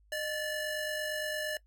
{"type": "ring-modulated tone", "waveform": "35% pulse", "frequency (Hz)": 1174.7, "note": "D6", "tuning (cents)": 0, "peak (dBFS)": -28, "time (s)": [0.12, 1.57], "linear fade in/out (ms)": 2, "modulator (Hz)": 563, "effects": ["noise-tail reverb RT60 0.1 s tail -20 dB re dry", "added 51 Hz sine -61 dBFS peak until 1.66 s"]}